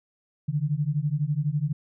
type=beating tone pair; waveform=sine; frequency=142.2 / 154.2 Hz; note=C#3 / D#3; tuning=+45 / -15 cents; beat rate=12 Hz; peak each=-26 dBFS; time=0.48-1.73 s; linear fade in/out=10 ms; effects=none